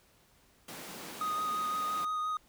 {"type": "high-pass noise", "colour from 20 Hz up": "pink", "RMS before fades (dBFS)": -45, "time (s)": [0.68, 2.05], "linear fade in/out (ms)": 5, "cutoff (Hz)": 170, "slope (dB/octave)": 24}
{"type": "tone with vibrato", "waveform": "triangle", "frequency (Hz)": 1244.5, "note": "D#6", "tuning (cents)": 0, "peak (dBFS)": -29, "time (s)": [1.21, 2.37], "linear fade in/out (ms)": 2, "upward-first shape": "triangle", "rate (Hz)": 5.8, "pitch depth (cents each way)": 16}
{"effects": ["pink hiss -65 dBFS RMS until 2.48 s"]}